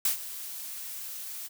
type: noise with ADSR envelope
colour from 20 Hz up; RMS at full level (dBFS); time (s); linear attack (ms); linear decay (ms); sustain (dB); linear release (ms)
blue; -24; 0.05-1.49; 4; 110; -15; 28
effects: none